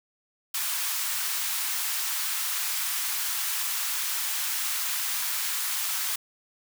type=high-pass noise; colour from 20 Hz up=white; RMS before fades=-29 dBFS; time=0.54-6.16 s; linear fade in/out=5 ms; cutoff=930 Hz; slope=24 dB/octave; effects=none